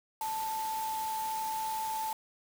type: tone in noise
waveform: sine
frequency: 880 Hz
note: A5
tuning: in tune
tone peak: -32 dBFS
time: 0.21-2.13 s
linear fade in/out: 2 ms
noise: white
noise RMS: -43 dBFS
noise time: 0.21-2.13 s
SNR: +8 dB
effects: none